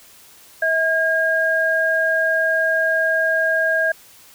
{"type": "tone pair together", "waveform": "sine", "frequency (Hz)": [644.5, 1623], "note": ["E5", "G#6"], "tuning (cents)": [-39, -40], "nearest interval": "octave + major third", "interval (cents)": 1599, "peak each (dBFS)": [-20, -17], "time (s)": [0.62, 3.92], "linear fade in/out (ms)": 5, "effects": ["white hiss -47 dBFS RMS until 4.34 s"]}